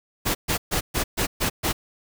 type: noise bursts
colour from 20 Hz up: pink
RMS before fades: -23 dBFS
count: 7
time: 0.25-1.73 s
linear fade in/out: 20 ms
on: 100 ms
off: 130 ms
effects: none